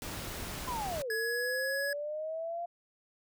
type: noise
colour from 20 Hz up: pink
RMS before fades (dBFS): -40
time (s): 0.02-1.02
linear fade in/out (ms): 0
type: linear two-way sweep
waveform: sine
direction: down then up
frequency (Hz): 1046.5 to 438.4 to 696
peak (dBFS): -34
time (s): 0.67-2.66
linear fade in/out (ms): 10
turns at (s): 1.11
type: tone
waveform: square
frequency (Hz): 1681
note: G#6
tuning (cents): +20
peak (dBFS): -33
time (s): 1.1-1.93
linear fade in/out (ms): 2
effects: none